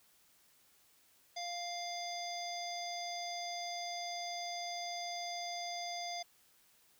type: harmonic tone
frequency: 698.5 Hz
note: F5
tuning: in tune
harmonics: 1 / 3 / 5 / 7 / 9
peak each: -41 / -48 / -48 / -45 / -50 dBFS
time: 1.36-6.23 s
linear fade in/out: 10 ms
effects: white hiss -68 dBFS RMS until 6.99 s